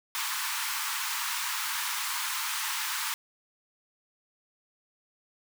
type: high-pass noise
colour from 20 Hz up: pink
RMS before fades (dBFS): -32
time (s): 0.15-3.14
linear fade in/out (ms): 0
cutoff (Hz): 880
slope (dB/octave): 96
effects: none